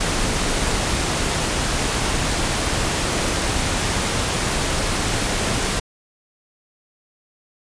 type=noise; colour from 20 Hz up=pink; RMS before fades=-21 dBFS; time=0-5.8 s; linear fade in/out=10 ms; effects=resampled to 22050 Hz

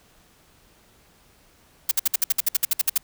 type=noise bursts; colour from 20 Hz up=blue; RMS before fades=-19 dBFS; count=14; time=1.89-2.979 s; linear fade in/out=5 ms; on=23 ms; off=59 ms; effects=pink hiss -57 dBFS RMS until 3.03 s

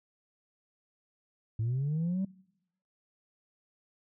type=linear sweep; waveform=sine; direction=up; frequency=107.1 to 196 Hz; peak=-26 dBFS; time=1.59-2.25 s; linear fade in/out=5 ms; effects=noise-tail reverb RT60 0.8 s tail -24 dB re dry + tanh soft clip ceiling -26 dBFS

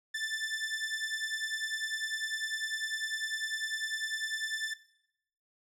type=beating tone pair; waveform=sawtooth; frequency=1760 / 1770 Hz; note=A6 / A6; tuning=0 / +10 cents; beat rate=10 Hz; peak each=-32 / -32 dBFS; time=0.14-4.74 s; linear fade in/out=10 ms; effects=noise-tail reverb RT60 0.8 s tail -19 dB re dry + low-pass 9000 Hz 12 dB/octave

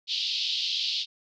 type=band-pass noise; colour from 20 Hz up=white; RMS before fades=-29 dBFS; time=0.07-1.06 s; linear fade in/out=50 ms; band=2900 to 4700 Hz; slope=48 dB/octave; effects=none

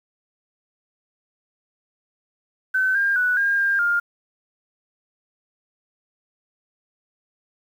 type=tone with pitch steps; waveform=sine; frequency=1525 / 1604 / 1480 / 1612 / 1601 / 1407 Hz; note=G6 / G6 / F#6 / G6 / G6 / F6; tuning=-48 / +39 / 0 / +48 / +36 / +12 cents; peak=-17 dBFS; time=2.74-4 s; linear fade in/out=10 ms; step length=210 ms; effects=8-bit

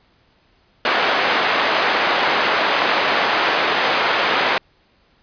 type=band-pass noise; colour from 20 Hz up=pink; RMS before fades=-18 dBFS; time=0.85-4.58 s; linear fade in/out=2 ms; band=580 to 3100 Hz; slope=12 dB/octave; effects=pink hiss -58 dBFS RMS until 5.22 s + resampled to 11025 Hz

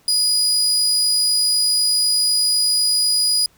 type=tone; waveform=30% pulse; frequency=4924 Hz; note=D#8; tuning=19 cents flat; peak=-12 dBFS; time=0.08-3.46 s; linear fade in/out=2 ms; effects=pink hiss -56 dBFS RMS until 3.57 s

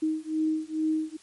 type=beating tone pair; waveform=sine; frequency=312.6 / 314.9 Hz; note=D#4 / D#4; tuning=+8 / +21 cents; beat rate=2.3 Hz; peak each=-28 dBFS; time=0.02-1.17 s; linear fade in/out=10 ms; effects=white hiss -56 dBFS RMS until 1.22 s + MP3 48 kbps

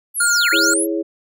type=linear two-way sweep; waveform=sine; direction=down then up; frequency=11950 to 1314 to 11950 Hz; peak=-17 dBFS; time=0.14-0.87 s; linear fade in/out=50 ms; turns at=0.5 s
type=tone; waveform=square; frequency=1417 Hz; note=F6; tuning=25 cents sharp; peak=-16 dBFS; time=0.2-0.74 s; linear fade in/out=5 ms
type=chord; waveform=sine; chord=C# minor; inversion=first; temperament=equal; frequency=329.6 / 415.3 / 554.4 Hz; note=E4 / G#4 / C#5; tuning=0 / 0 / 0 cents; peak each=-20 / -24 / -26 dBFS; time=0.52-1.03 s; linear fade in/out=20 ms
effects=none

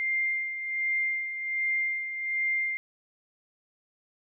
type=tone with tremolo; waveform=sine; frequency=2103 Hz; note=C7; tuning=8 cents sharp; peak=-24 dBFS; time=0-2.77 s; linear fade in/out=0 ms; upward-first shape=sine; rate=1.3 Hz; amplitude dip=60%; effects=none

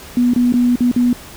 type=tone with dropouts; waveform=sine; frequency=244.4 Hz; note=B3; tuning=18 cents flat; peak=-10 dBFS; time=0.17-1.13 s; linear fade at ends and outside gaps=2 ms; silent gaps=0.336-0.361 / 0.524-0.539 / 0.757-0.806 / 0.915-0.962 s; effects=pink hiss -36 dBFS RMS until 1.36 s

